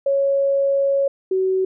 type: tone pair in turn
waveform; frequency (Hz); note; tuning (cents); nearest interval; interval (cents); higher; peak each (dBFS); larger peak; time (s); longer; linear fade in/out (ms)
sine; 553 / 377.2; C#5 / F#4; -4 / +33; perfect fifth; 663; first; -15 / -16; first; 0.06-1.08 / 1.31-1.65; first; 5
effects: none